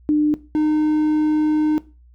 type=tone pair in turn; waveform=sine / triangle; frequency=300.2 / 306 Hz; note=D4 / D#4; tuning=+38 / -29 cents; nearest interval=unison; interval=33 cents; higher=second; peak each=-13 / -13 dBFS; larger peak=neither; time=0.09-0.34 / 0.55-1.78 s; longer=second; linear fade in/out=0 ms; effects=noise-tail reverb RT60 0.3 s tail -18 dB re dry + added 60 Hz sine -46 dBFS peak until 2.14 s